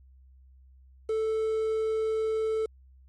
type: tone with quantisation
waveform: triangle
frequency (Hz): 440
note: A4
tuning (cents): 0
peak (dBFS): -23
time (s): 1.09-2.66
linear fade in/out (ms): 5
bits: 8
effects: added 65 Hz sine -52 dBFS peak until 3.08 s + MP3 48 kbps